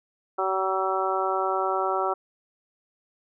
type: harmonic tone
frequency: 190 Hz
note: F#3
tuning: 46 cents sharp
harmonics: 2 / 3 / 4 / 5 / 6 / 7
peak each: -29 / -31 / -28 / -32 / -32 / -29 dBFS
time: 0.38-2.14 s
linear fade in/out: 10 ms
effects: none